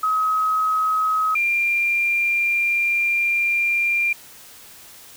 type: tone pair in turn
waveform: sine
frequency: 1272 / 2387 Hz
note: D#6 / D7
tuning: +38 / +28 cents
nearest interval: major seventh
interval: 1090 cents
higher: second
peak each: -17 dBFS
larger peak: neither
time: 0.03-1.35 / 1.35-4.13 s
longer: second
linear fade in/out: 5 ms
effects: white hiss -44 dBFS RMS until 5.16 s